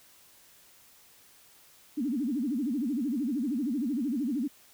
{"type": "tone with vibrato", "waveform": "sine", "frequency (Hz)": 261.6, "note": "C4", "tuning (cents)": 0, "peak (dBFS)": -27, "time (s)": [1.97, 4.48], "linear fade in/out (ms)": 10, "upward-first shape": "sine", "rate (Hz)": 13, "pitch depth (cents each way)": 270, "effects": ["white hiss -58 dBFS RMS until 4.73 s"]}